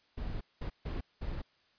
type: noise bursts at uneven times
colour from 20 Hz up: brown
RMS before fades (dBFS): -37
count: 4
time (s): 0.17-0.41 / 0.61-0.7 / 0.85-1.01 / 1.21-1.42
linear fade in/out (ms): 10
effects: white hiss -69 dBFS RMS until 1.78 s + resampled to 11025 Hz